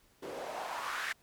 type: noise with band-pass filter sweep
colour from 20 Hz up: white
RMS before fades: -39 dBFS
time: 0.22-1.13 s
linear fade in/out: 10 ms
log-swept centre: 400 to 1800 Hz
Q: 2.8
effects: pink hiss -67 dBFS RMS until 1.22 s